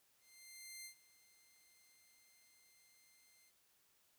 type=tone with ADSR envelope; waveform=10% pulse; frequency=2093 Hz; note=C7; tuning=in tune; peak=-40 dBFS; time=0.19-3.52 s; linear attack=660 ms; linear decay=92 ms; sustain=-20 dB; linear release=42 ms; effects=white hiss -75 dBFS RMS until 4.18 s